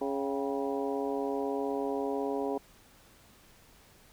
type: harmonic tone with a mistuned harmonic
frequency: 138.59 Hz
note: C#3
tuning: in tune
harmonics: 2 / 3 / 4 / 5 / 6 / 7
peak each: -35 / -33 / -38 / -40 / -40 / -42 dBFS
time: 0.01-2.58 s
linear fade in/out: 5 ms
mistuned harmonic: 6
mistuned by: -91 cents
effects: pink hiss -59 dBFS RMS until 4.12 s